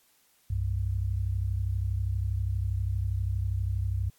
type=tone pair together; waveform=sine; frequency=65.1 / 97.54 Hz; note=C2 / G2; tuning=-8 / -8 cents; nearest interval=perfect fifth; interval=700 cents; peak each=-30 / -28 dBFS; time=0.5-4.1 s; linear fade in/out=5 ms; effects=white hiss -65 dBFS RMS until 4.18 s + AAC 64 kbps